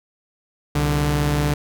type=tone pair together; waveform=sawtooth; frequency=65.41 / 147.1 Hz; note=C2 / D3; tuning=0 / +3 cents; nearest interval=octave + major second; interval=1403 cents; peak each=-19 / -15 dBFS; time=0.75-1.54 s; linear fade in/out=5 ms; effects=none